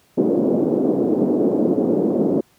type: band-pass noise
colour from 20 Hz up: pink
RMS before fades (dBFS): -18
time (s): 0.17-2.41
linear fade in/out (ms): 10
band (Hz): 220 to 470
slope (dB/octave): 24
effects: pink hiss -57 dBFS RMS until 2.58 s + high-pass 80 Hz 12 dB/octave